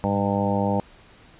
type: harmonic tone with a mistuned harmonic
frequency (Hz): 100.4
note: G2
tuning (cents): +42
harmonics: 1 / 2 / 3 / 4 / 5 / 6 / 7 / 8 / 9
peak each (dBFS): -28 / -24 / -31 / -36 / -28 / -29 / -36 / -29 / -30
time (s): 0.04-0.8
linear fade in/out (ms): 0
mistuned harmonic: 1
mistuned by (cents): +61
effects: pink hiss -51 dBFS RMS until 1.39 s + resampled to 8000 Hz